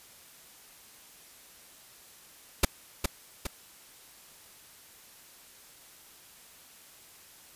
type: noise with echo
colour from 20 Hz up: pink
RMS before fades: -20 dBFS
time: 2.63-2.65 s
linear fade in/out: 5 ms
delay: 410 ms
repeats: 2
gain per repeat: -6 dB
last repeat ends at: 3.47 s
effects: white hiss -54 dBFS RMS until 7.55 s + resampled to 32000 Hz